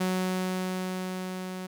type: tone with level ramp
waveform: sawtooth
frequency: 185 Hz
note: F#3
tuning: in tune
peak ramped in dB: -21 to -31 dBFS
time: 0-1.67 s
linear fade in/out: 10 ms
effects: none